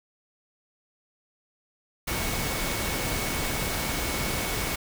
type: tone in noise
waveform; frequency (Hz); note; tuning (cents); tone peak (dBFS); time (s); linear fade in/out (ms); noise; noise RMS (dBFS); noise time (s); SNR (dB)
sine; 2217; C#7; 0; -38; 2.07-4.76; 10; pink; -29; 2.07-4.76; -12
effects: none